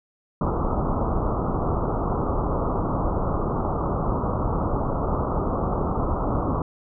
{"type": "low-pass noise", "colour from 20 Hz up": "pink", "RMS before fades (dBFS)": -24, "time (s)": [0.41, 6.62], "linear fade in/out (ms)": 2, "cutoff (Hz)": 1300, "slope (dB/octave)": 96, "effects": []}